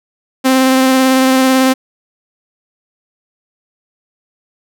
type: tone with vibrato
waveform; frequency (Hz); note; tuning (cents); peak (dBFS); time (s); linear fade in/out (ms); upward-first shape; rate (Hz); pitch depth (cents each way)
sawtooth; 261.6; C4; 0; -4; 0.44-1.74; 20; sine; 18; 15
effects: none